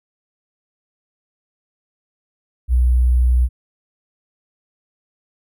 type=tone with sample-and-hold; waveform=sine; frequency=61.74 Hz; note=B1; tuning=in tune; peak=-11 dBFS; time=2.68-3.49 s; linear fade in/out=50 ms; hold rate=11025 Hz; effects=none